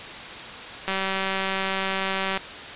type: click train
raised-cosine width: 0.3 ms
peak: -10 dBFS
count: 288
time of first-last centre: 0.88-2.375 s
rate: 192 Hz
effects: white hiss -36 dBFS RMS until 2.75 s + resampled to 8000 Hz